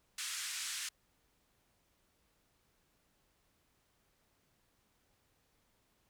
white band-pass noise, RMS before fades -41 dBFS, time 0.18-0.89 s, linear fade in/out 5 ms, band 1400 to 9100 Hz, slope 24 dB/octave, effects pink hiss -75 dBFS RMS until 6.09 s

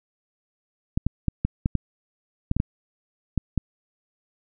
clicks, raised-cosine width 5 ms, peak -9 dBFS, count 11, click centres 0.975 / 1.066 / 1.283 / 1.45 / 1.659 / 1.753 / 2.514 / 2.566 / 2.601 / 3.377 / 3.577 s, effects none

